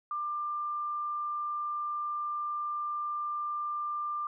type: tone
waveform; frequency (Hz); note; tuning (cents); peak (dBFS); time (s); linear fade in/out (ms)
sine; 1191; D6; +24; -31; 0.11-4.27; 2
effects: none